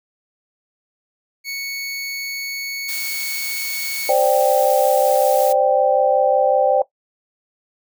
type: tone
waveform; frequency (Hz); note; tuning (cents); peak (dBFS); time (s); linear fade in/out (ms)
25% pulse; 2217; C#7; 0; -21; 1.44-4.14; 50
type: noise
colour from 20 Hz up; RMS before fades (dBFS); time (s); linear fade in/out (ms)
blue; -28; 2.88-5.53; 10
type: chord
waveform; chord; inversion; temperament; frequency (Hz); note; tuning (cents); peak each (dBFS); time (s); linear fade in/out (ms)
sine; C suspended second; none; just; 523.3 / 588.7 / 784.9; C5 / D5 / G5; 0 / +4 / +2; -17; 4.09-6.82; 2
effects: noise-tail reverb RT60 0.1 s tail -17 dB re dry